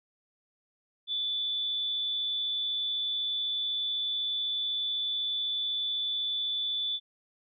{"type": "tone with amplitude modulation", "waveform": "sine", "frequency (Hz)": 3488, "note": "A7", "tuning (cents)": -16, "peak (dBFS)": -27, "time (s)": [1.07, 7], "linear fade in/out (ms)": 50, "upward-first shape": "sine", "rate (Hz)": 258, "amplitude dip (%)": 30, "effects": []}